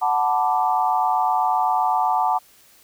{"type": "chord", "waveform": "sine", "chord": "B minor seventh", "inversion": "second", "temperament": "equal", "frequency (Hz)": [740, 880, 987.8, 1174.7], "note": ["F#5", "A5", "B5", "D6"], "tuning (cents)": [0, 0, 0, 0], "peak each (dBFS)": [-21, -21, -26, -25], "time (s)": [0.01, 2.39], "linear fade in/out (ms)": 20, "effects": ["white hiss -53 dBFS RMS until 2.83 s"]}